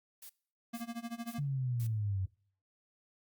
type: noise bursts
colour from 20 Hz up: blue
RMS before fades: -50 dBFS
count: 4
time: 0.22-1.87 s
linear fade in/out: 5 ms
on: 75 ms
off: 450 ms
type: tone with tremolo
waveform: square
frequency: 233.6 Hz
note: A#3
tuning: 4 cents sharp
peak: -37 dBFS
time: 0.73-1.4 s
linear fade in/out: 10 ms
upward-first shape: sine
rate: 13 Hz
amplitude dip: 90%
type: exponential sweep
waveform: sine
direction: down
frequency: 146.83 to 92.5 Hz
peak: -31 dBFS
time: 1.38-2.26 s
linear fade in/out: 10 ms
effects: noise-tail reverb RT60 0.5 s tail -22 dB re dry + Opus 48 kbps